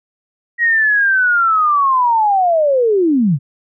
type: linear sweep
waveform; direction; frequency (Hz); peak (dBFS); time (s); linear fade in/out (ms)
sine; down; 1906 to 123.8; -10; 0.58-3.39; 50
effects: none